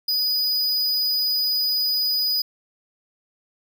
square tone, 4956 Hz, D#8, 8 cents flat, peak -20 dBFS, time 0.08-2.42 s, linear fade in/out 5 ms, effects none

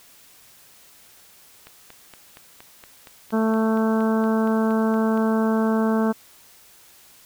click train, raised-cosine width 0.3 ms, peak -26 dBFS, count 16, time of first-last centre 1.67-5.175 s, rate 4.28 Hz
harmonic tone, 221.3 Hz, A3, 10 cents sharp, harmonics 1 / 2 / 3 / 4 / 5 / 6 / 7, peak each -19 / -25 / -29 / -31 / -33 / -35 / -36 dBFS, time 3.32-6.13 s, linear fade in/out 20 ms
effects white hiss -51 dBFS RMS until 7.25 s

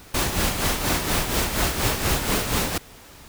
pink noise with tremolo, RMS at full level -21 dBFS, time 0.14-2.78 s, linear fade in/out 5 ms, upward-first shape sine, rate 4.2 Hz, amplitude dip 55%, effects pink hiss -46 dBFS RMS until 3.28 s

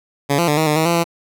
10% pulse tone with pitch steps, 141.6 / 171.3 / 148.2 / 157.9 / 150.6 / 159.2 / 170.3 / 169 Hz, C#3 / F3 / D3 / D#3 / D3 / D#3 / F3 / E3, +37 / -33 / +16 / +26 / +44 / +40 / -43 / +43 cents, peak -6 dBFS, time 0.29-1.042 s, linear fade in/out 20 ms, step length 94 ms, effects none

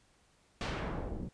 pink noise with low-pass filter sweep, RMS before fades -38 dBFS, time 0.61-1.29 s, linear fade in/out 2 ms, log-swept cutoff 4900 to 230 Hz, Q 0.79, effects pink hiss -68 dBFS RMS until 1.33 s + resampled to 22050 Hz

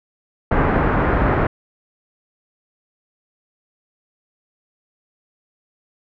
pink low-pass noise, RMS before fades -17 dBFS, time 0.51-1.47 s, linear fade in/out 5 ms, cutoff 1700 Hz, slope 24 dB/octave, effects none

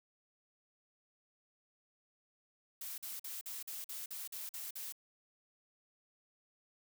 blue noise bursts, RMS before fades -44 dBFS, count 10, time 2.81-4.924 s, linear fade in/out 5 ms, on 170 ms, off 46 ms, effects none

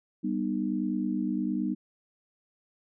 sine chord, G augmented, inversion none, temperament just, 196 / 245 / 306.2 Hz, G3 / B3 / D#4, 0 / -14 / -28 cents, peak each -31 dBFS, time 0.23-1.75 s, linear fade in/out 20 ms, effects none

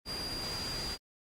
sine tone in noise, 4788 Hz, D8, 33 cents sharp, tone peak -37 dBFS, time 0.05-0.98 s, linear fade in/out 50 ms, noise pink, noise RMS -40 dBFS, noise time 0.05-0.98 s, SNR 0 dB, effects low-pass 11000 Hz 12 dB/octave + Opus 32 kbps

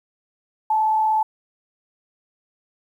sine tone with frequency modulation, 870 Hz, A5, 20 cents flat, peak -16 dBFS, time 0.7-1.23 s, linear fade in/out 5 ms, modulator 36.5 Hz, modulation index 0.36, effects 9-bit

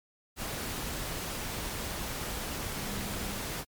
sine tone in noise, 201.9 Hz, G#3, 49 cents flat, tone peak -41 dBFS, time 2.76-3.44 s, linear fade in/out 50 ms, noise pink, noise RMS -36 dBFS, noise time 0.36-3.65 s, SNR -8 dB, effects MP3 96 kbps

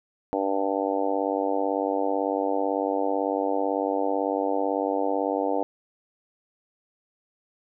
harmonic tone, 98 Hz, G2, in tune, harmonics 3 / 4 / 5 / 6 / 7 / 8 / 9, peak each -29 / -34 / -28 / -31 / -31 / -32 / -33 dBFS, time 0.33-5.63 s, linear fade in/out 0 ms, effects none

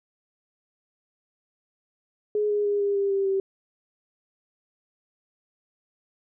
sine tone with pitch steps, 419.5 / 414 / 408.5 / 403.1 / 397.8 / 392.5 / 387.4 Hz, G#4 / G#4 / G#4 / G4 / G4 / G4 / G4, +17 / -5 / -29 / +48 / +25 / +2 / -20 cents, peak -21 dBFS, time 2.35-3.4 s, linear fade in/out 2 ms, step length 150 ms, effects none

